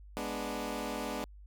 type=chord; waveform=15% pulse; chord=G# diminished; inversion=none; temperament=equal; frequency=207.7 / 246.9 / 293.7 Hz; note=G#3 / B3 / D4; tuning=0 / 0 / 0 cents; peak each=-34 / -33 / -33 dBFS; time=0.17-1.24 s; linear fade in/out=0 ms; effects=added 50 Hz sine -49 dBFS peak until 1.46 s